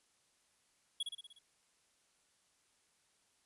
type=tone with echo; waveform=square; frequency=3344 Hz; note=G#7; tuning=11 cents sharp; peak=-35 dBFS; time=1-1.03 s; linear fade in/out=5 ms; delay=60 ms; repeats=6; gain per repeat=-4 dB; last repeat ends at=1.39 s; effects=white hiss -74 dBFS RMS until 3.45 s + resampled to 24000 Hz